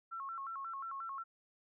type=tone with vibrato; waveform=sine; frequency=1213 Hz; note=D#6; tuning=44 cents flat; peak=-40 dBFS; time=0.11-1.24 s; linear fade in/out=20 ms; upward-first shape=square; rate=5.6 Hz; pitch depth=180 cents each way; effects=none